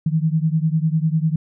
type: beating tone pair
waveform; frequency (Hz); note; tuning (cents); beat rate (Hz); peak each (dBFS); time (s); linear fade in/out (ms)
sine; 155.56 / 165.56; D#3 / E3; 0 / +8; 10; -18 / -20; 0.06-1.36; 5
effects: none